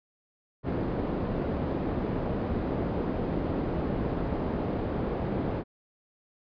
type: low-pass noise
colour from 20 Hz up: white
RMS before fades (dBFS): -30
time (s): 0.63-5.64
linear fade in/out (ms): 50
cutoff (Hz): 410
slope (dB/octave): 12
effects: resampled to 11025 Hz